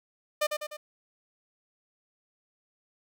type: tone with echo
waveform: sawtooth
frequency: 602 Hz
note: D5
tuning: 43 cents sharp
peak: -20 dBFS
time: 0.41-0.47 s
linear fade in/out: 10 ms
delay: 100 ms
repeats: 3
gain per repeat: -5 dB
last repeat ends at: 0.77 s
effects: none